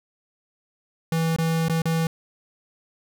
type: tone with dropouts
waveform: square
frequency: 163.4 Hz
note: E3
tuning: 15 cents flat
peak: -21 dBFS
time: 1.12-2.07 s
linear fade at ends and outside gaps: 2 ms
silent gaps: 1.363-1.385 / 1.684-1.696 / 1.819-1.855 s
effects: none